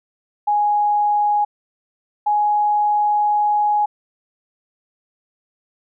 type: tone pair in turn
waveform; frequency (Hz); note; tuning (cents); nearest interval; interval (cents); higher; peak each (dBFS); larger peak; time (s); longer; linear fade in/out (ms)
sine; 830.6 / 834.7; G#5 / G#5; 0 / +9; unison; 9; second; -14; neither; 0.47-1.45 / 2.26-3.86; second; 10
effects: none